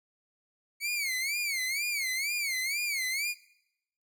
sawtooth tone with vibrato, 2217 Hz, C#7, in tune, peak -26 dBFS, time 0.8-3.35 s, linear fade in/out 50 ms, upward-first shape sine, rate 2.1 Hz, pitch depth 160 cents each way, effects noise-tail reverb RT60 0.8 s tail -20 dB re dry

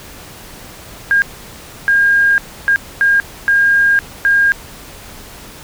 sine tone bursts at uneven times, 1616 Hz, G#6, 48 cents flat, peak -8 dBFS, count 6, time 1.11-1.22 / 1.88-2.38 / 2.68-2.76 / 3.01-3.2 / 3.48-3.99 / 4.25-4.52 s, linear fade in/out 0 ms, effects pink hiss -35 dBFS RMS until 5.63 s

